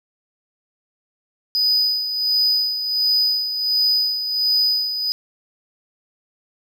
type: tone with tremolo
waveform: triangle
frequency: 4978 Hz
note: D#8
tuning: in tune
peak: -13 dBFS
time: 1.55-5.12 s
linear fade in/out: 0 ms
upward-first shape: sine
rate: 1.4 Hz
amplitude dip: 60%
effects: none